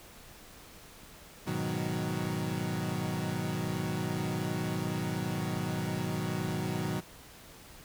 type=chord; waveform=30% pulse; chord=G# minor seventh; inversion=none; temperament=equal; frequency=103.83 / 123.47 / 155.56 / 185 Hz; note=G#2 / B2 / D#3 / F#3; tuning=0 / 0 / 0 / 0 cents; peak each=-37 / -35 / -33 / -33 dBFS; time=1.46-7.01 s; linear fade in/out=20 ms; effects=pink hiss -52 dBFS RMS until 7.84 s